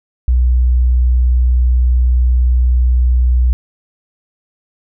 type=tone; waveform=sine; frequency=61.74 Hz; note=B1; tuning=in tune; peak=-8 dBFS; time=0.28-3.53 s; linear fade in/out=0 ms; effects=none